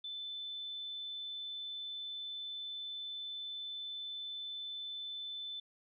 sine tone, 3520 Hz, A7, in tune, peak -40 dBFS, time 0.04-5.6 s, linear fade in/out 5 ms, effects none

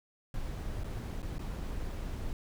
brown noise with dropouts, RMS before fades -37 dBFS, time 0.34-2.33 s, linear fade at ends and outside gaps 1 ms, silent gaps 0.836-0.843 / 1.22-1.228 / 1.383-1.392 s, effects none

